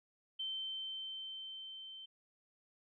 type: tone with level ramp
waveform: sine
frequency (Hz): 3100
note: G7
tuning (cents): -20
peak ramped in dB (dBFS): -37 to -48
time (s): 0.39-2.06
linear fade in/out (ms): 10
effects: none